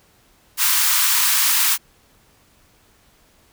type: high-pass noise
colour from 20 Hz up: white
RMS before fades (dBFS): -17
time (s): 0.57-1.78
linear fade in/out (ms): 50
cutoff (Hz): 880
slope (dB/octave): 96
effects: pink hiss -56 dBFS RMS until 3.52 s